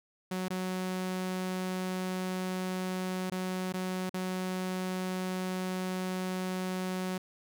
sawtooth tone with dropouts, 185 Hz, F#3, in tune, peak -28 dBFS, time 0.31-7.18 s, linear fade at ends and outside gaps 5 ms, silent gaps 0.483-0.503 / 3.3-3.318 / 3.725-3.738 / 4.095-4.14 s, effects none

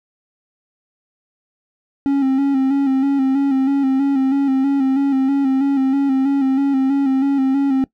triangle tone with vibrato, 271.7 Hz, C#4, 35 cents flat, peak -11 dBFS, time 2.06-7.84 s, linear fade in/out 0 ms, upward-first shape square, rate 3.1 Hz, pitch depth 40 cents each way, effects noise-tail reverb RT60 0.1 s tail -20 dB re dry

